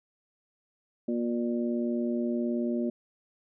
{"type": "harmonic tone", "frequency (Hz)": 118.8, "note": "A#2", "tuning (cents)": 33, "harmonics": [2, 3, 4, 5], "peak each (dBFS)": [-28, -32, -45, -37], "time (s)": [1.08, 2.9], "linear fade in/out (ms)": 5, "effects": []}